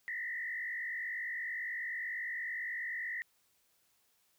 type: tone with frequency modulation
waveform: sine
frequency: 1914 Hz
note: A#6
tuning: 45 cents sharp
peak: -36 dBFS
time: 0.08-3.22 s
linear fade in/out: 0 ms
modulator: 49 Hz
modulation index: 2.1
effects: white hiss -73 dBFS RMS until 4.38 s